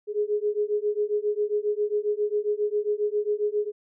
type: beating tone pair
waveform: sine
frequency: 414.2 / 421.6 Hz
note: G#4 / G#4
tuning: -5 / +26 cents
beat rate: 7.4 Hz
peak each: -26 dBFS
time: 0.07-3.72 s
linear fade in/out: 50 ms
effects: none